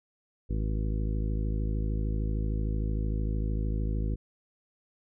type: harmonic tone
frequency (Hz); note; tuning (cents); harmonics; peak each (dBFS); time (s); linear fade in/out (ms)
53.2; G#1; +42; 1 / 2 / 3 / 4 / 5 / 6 / 7 / 9; -28 / -34 / -38 / -40 / -42 / -44 / -45 / -47; 0.49-4.16; 20
effects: none